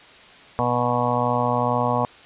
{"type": "harmonic tone", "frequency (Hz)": 122.1, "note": "B2", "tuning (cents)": -19, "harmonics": [1, 2, 4, 5, 6, 7, 8, 9], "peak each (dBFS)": [-27, -27, -27, -27, -27, -27, -27, -27], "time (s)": [0.59, 2.05], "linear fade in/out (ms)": 0, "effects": ["white hiss -46 dBFS RMS until 2.25 s", "resampled to 8000 Hz"]}